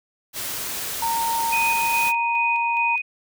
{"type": "noise", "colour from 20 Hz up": "white", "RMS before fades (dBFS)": -29, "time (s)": [0.33, 2.13], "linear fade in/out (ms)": 50}
{"type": "tone with pitch glide", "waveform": "sine", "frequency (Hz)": [920, 933.9], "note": ["A#5", "A#5"], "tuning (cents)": [-23, 3], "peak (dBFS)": -21, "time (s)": [1.02, 2.96], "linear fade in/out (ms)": 5, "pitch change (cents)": 26, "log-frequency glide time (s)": [1.64, 2.23]}
{"type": "tone with tremolo", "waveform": "sine", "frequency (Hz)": 2489, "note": "D#7", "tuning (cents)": 0, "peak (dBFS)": -20, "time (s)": [1.52, 3.02], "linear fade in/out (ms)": 10, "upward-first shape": "square", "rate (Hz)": 2.4, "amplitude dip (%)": 35}
{"effects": []}